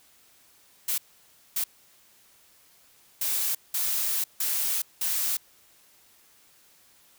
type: noise bursts at uneven times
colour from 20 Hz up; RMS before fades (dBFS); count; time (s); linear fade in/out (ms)
blue; -27; 6; 0.88-0.98 / 1.56-1.64 / 3.21-3.55 / 3.74-4.24 / 4.4-4.82 / 5.01-5.37; 5
effects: white hiss -59 dBFS RMS until 7.18 s